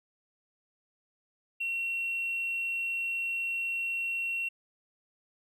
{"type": "tone with hard clipping", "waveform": "sine", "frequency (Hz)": 2728, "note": "F7", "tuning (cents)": -41, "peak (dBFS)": -30, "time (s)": [1.6, 4.49], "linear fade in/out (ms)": 10, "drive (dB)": 1, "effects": []}